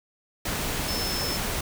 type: tone in noise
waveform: sine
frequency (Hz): 5274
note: E8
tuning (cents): 0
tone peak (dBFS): -30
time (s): 0.88-1.37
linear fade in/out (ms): 5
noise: pink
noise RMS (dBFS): -29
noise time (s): 0.45-1.61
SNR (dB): -4
effects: none